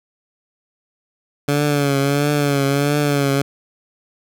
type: tone with vibrato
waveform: 15% pulse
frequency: 142.7 Hz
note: D3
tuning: 49 cents flat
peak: -9 dBFS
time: 1.48-3.42 s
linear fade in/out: 5 ms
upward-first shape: triangle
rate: 1.5 Hz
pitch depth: 64 cents each way
effects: none